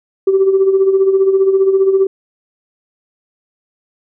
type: tone with tremolo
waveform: sine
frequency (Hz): 386.1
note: G4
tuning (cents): -26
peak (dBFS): -5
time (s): 0.27-2.07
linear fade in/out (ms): 5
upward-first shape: sine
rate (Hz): 15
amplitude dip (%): 60
effects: tanh soft clip ceiling -3 dBFS